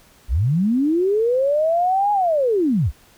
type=linear two-way sweep; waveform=sine; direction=up then down; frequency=45 to 837 to 45 Hz; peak=-15 dBFS; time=0.28-2.92 s; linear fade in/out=50 ms; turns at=2.12 s; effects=pink hiss -52 dBFS RMS until 3.17 s